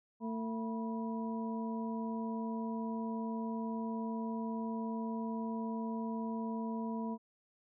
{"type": "harmonic tone with a mistuned harmonic", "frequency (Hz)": 225.3, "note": "A3", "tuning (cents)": 41, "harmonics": [1, 2, 3, 4], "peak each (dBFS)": [-36, -45, -48, -44], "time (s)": [0.2, 7.18], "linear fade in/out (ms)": 50, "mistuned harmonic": 4, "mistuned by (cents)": 130, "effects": []}